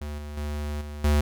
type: tone with level steps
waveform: square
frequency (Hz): 74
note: D2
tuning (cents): +14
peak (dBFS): -32 / -35 / -29 / -35 / -19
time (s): 0.01-1.21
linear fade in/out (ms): 5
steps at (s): 0.18 / 0.37 / 0.81 / 1.04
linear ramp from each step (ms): 5
effects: none